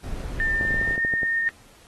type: noise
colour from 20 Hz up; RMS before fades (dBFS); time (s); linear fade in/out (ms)
brown; -31; 0.03-0.97; 10
type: tone with pitch glide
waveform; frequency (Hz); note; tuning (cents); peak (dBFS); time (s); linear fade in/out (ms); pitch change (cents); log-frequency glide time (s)
sine; 1798 to 1830.5; A6 to A#6; +37 to -32; -21; 0.4-1.49; 0; +31; 0.7-0.98
type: clicks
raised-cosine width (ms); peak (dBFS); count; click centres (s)
2; -19; 11; 0.611 / 0.651 / 0.707 / 0.743 / 0.814 / 0.877 / 0.909 / 0.979 / 1.049 / 1.138 / 1.232
effects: pink hiss -53 dBFS RMS until 1.87 s + AAC 32 kbps